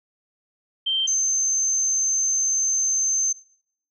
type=tone pair in turn; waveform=sine; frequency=3136 / 6259 Hz; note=G7 / G8; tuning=0 / -4 cents; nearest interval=octave; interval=1196 cents; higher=second; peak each=-20 / -19 dBFS; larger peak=second; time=0.86-1.07 / 1.07-3.33 s; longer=second; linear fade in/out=10 ms; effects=noise-tail reverb RT60 0.6 s tail -19 dB re dry